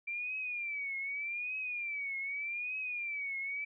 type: tone with vibrato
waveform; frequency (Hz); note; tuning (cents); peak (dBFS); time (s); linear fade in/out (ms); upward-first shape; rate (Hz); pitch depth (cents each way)
sine; 2349; D7; 0; -35; 0.07-3.65; 10; triangle; 0.83; 150
effects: none